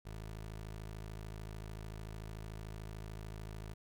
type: tone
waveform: 20% pulse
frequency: 53.5 Hz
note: A1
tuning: 48 cents flat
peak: -39 dBFS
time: 0.05-3.74 s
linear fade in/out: 10 ms
effects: none